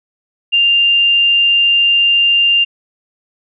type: tone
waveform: sine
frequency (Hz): 2794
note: F7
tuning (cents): 0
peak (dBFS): -8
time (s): 0.52-2.65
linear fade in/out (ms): 20
effects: none